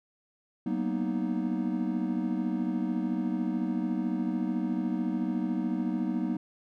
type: chord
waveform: triangle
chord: B major seventh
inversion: second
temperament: equal with one note detuned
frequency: 188.78 / 233.1 / 246.9 / 311.1 Hz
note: F#3 / A#3 / B3 / D#4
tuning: +35 / 0 / 0 / 0 cents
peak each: -31 dBFS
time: 0.66-6.37 s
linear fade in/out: 5 ms
effects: none